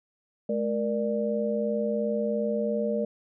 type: tone cluster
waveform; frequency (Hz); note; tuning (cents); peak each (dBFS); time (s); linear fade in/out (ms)
sine; 214.3 / 469.2 / 592; A3 / A#4 / D5; -45 / +11 / +14; -29; 0.49-3.05; 5
effects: none